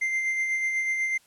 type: tone with tremolo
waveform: triangle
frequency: 2089 Hz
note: C7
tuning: 3 cents flat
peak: -21 dBFS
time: 0.01-1.18 s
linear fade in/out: 10 ms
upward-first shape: sine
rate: 8.1 Hz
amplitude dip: 35%
effects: white hiss -60 dBFS RMS until 1.26 s + low-pass 11000 Hz 12 dB/octave